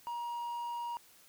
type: tone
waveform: triangle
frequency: 949 Hz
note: A#5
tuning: 31 cents sharp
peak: -34 dBFS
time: 0.07-0.97 s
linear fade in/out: 0 ms
effects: white hiss -61 dBFS RMS until 1.28 s